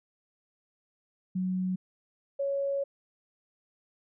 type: tone pair in turn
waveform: sine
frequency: 185 / 556 Hz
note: F#3 / C#5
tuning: 0 / +5 cents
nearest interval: octave + perfect fifth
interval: 1905 cents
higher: second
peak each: -27 dBFS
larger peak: neither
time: 1.35-1.76 / 2.39-2.84 s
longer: second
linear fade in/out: 10 ms
effects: none